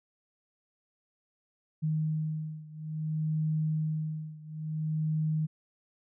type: beating tone pair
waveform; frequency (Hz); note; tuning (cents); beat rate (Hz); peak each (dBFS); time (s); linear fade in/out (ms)
sine; 155.56 / 156.14; D#3 / D#3; 0 / +6; 0.58; -31 / -33; 1.82-5.47; 20
effects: none